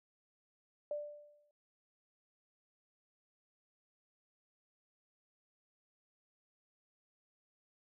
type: tone with exponential decay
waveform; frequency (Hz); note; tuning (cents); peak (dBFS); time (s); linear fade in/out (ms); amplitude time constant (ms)
sine; 590; D5; +8; -34; 0.91-1.51; 2; 130
effects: none